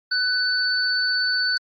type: tone pair together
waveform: sine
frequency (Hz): 1498 / 4492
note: F#6 / C#8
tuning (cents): +21 / +22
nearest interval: octave + perfect fifth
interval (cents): 1901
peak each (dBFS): -22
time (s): 0.11-1.58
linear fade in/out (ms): 10
effects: AAC 48 kbps